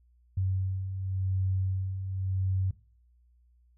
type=beating tone pair; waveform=sine; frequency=93.9 / 94.81 Hz; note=F#2 / F#2; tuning=+26 / +43 cents; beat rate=0.91 Hz; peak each=-36 / -28 dBFS; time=0.37-2.71 s; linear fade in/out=5 ms; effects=noise-tail reverb RT60 0.4 s tail -17 dB re dry + added 60 Hz sine -60 dBFS peak until 3.77 s